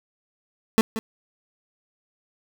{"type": "tone with echo", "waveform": "30% pulse", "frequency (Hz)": 222.4, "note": "A3", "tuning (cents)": 19, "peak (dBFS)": -11, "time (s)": [0.78, 0.81], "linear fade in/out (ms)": 0, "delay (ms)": 180, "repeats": 1, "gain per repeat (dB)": -12, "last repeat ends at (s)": 0.99, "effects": []}